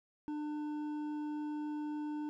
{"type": "tone with hard clipping", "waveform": "sine", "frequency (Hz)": 299.4, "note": "D4", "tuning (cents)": 33, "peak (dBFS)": -38, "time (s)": [0.28, 2.29], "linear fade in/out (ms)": 0, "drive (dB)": 7, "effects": []}